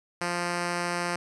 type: tone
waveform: 5% pulse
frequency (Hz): 174.61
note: F3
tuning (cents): 0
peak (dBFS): -16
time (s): 0.21-1.16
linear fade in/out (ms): 5
effects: resampled to 24000 Hz